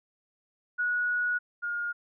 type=tone pair in turn; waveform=sine; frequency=1460 / 1422.5 Hz; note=F#6 / F6; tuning=-24 / +31 cents; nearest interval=unison; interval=45 cents; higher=first; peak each=-25 / -29 dBFS; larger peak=first; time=0.78-1.39 / 1.62-1.93 s; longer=first; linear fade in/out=20 ms; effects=none